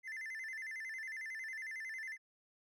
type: tone with vibrato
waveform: triangle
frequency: 1912 Hz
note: A#6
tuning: 43 cents sharp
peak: -40 dBFS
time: 0.03-2.18 s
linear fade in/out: 50 ms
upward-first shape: square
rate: 11 Hz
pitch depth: 130 cents each way
effects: none

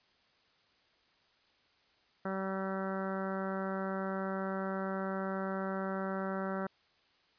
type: harmonic tone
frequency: 191.8 Hz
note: G3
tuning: 37 cents flat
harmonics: 1 / 2 / 3 / 4 / 5 / 6 / 7 / 8 / 9 / 10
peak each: -37 / -41 / -40 / -45 / -47 / -48 / -43 / -47 / -54 / -54 dBFS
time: 2.25-6.67 s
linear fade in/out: 5 ms
effects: white hiss -69 dBFS RMS until 7.38 s + resampled to 11025 Hz

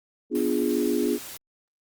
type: chord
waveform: sine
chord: B diminished seventh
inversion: none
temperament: equal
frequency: 246.9 / 293.7 / 349.2 / 415.3 Hz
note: B3 / D4 / F4 / Ab4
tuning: 0 / 0 / 0 / 0 cents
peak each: -27 dBFS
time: 0.3-1.19 s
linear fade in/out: 50 ms
type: noise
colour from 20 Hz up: white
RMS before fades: -39 dBFS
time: 0.35-1.37 s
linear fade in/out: 2 ms
effects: Opus 32 kbps

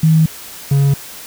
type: tone pair in turn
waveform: sine / triangle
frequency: 159.2 / 139.6 Hz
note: D#3 / C#3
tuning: +40 / +13 cents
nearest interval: major second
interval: 227 cents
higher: first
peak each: -7 dBFS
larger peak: neither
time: 0.03-0.26 / 0.71-0.94 s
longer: neither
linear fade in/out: 5 ms
effects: white hiss -33 dBFS RMS until 1.26 s

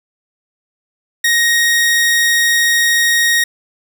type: tone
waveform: sawtooth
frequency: 1873 Hz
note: A#6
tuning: 8 cents sharp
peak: -7 dBFS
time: 1.24-3.44 s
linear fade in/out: 5 ms
effects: none

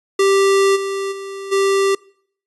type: tone with level steps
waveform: square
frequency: 392 Hz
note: G4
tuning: in tune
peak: -12 / -21 / -28 / -14 dBFS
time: 0.19-1.95 s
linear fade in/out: 5 ms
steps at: 0.75 / 1.11 / 1.51 s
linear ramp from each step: 20 ms
effects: noise-tail reverb RT60 0.6 s tail -24 dB re dry + resampled to 24000 Hz

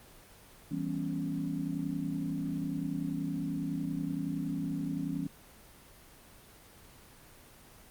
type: chord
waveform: sine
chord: C# half-diminished seventh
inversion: first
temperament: equal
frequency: 164.81 / 196 / 246.9 / 277.2 Hz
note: E3 / G3 / B3 / C#4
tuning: 0 / 0 / 0 / 0 cents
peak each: -36 / -39 / -40 / -35 dBFS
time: 0.71-5.27 s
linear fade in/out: 5 ms
effects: pink hiss -55 dBFS RMS until 7.9 s + Opus 24 kbps

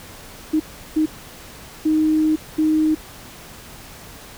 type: tone bursts at uneven times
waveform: sine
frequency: 311.1 Hz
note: D#4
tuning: in tune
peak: -14 dBFS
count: 4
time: 0.53-0.6 / 0.96-1.06 / 1.85-2.36 / 2.58-2.95 s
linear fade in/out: 10 ms
effects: pink hiss -40 dBFS RMS until 4.37 s

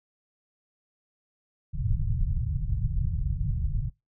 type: low-pass noise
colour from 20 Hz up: pink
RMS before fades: -27 dBFS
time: 1.73-3.9 s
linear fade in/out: 20 ms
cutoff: 150 Hz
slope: 48 dB/octave
effects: noise-tail reverb RT60 0.2 s tail -23 dB re dry

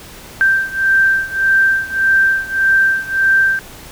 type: beating tone pair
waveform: sine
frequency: 1568 / 1569.7 Hz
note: G6 / G6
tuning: 0 / +2 cents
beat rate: 1.7 Hz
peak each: -13 / -15 dBFS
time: 0.41-3.59 s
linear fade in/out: 0 ms
effects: pink hiss -36 dBFS RMS until 3.91 s

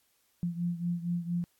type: beating tone pair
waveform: sine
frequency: 172.1 / 176.4 Hz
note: F3 / F3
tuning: -25 / +18 cents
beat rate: 4.3 Hz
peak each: -31 / -35 dBFS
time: 0.43-1.44 s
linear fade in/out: 0 ms
effects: white hiss -71 dBFS RMS until 1.59 s + AAC 64 kbps

